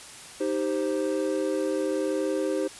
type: chord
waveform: triangle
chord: C minor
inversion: first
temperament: equal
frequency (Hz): 311.1 / 392 / 523.3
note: Eb4 / G4 / C5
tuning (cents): 0 / 0 / 0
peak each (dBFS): -27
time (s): 0.4-2.68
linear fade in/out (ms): 10
effects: white hiss -44 dBFS RMS until 2.79 s + resampled to 24000 Hz